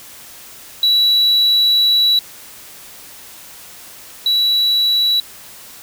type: tone pair in turn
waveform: triangle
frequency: 3924 / 3924 Hz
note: B7 / B7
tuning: -12 / -12 cents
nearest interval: unison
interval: 0 cents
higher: neither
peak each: -8 / -10 dBFS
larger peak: first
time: 0.83-2.19 / 4.26-5.2 s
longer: first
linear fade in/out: 2 ms
effects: tanh soft clip ceiling -4 dBFS + white hiss -38 dBFS RMS until 5.82 s